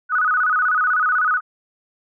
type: tone with vibrato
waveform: sine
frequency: 1362 Hz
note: F6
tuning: 44 cents flat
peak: -15 dBFS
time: 0.09-1.41 s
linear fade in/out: 50 ms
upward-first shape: square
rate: 16 Hz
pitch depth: 140 cents each way
effects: none